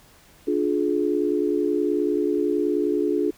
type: chord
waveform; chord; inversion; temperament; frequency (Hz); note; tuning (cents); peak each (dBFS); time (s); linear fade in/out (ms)
sine; D diminished; none; just; 293.7 / 352.4 / 422.9; D4 / F4 / Ab4; 0 / +16 / +31; -24; 0.47-3.31; 10
effects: pink hiss -53 dBFS RMS until 3.37 s